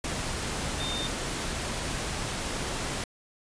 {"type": "tone in noise", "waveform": "sine", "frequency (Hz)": 3627, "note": "A#7", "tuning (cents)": -48, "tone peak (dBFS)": -33, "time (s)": [0.8, 1.07], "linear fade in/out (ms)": 2, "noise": "pink", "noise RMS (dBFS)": -32, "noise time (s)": [0.04, 3.04], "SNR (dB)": -4, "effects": ["resampled to 22050 Hz"]}